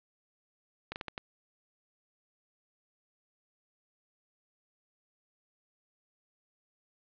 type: slowing click train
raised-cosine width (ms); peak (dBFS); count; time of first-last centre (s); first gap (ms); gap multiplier
0.3; -21; 5; 0.92-1.179; 39; 1.35
effects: resampled to 11025 Hz + 10-bit